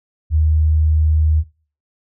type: tone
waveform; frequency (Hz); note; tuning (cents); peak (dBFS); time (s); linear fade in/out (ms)
sine; 77.78; D#2; 0; -11; 0.3-1.44; 50
effects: noise-tail reverb RT60 0.4 s tail -21 dB re dry